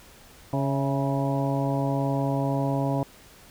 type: harmonic tone with a mistuned harmonic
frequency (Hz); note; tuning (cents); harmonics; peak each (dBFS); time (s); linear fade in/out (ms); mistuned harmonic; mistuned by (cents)
138.5; C#3; -1; 1 / 2 / 3 / 4 / 5 / 6 / 7; -26 / -28 / -36 / -32 / -32 / -36 / -35; 0.53-3.03; 2; 5; -57
effects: pink hiss -51 dBFS RMS until 3.5 s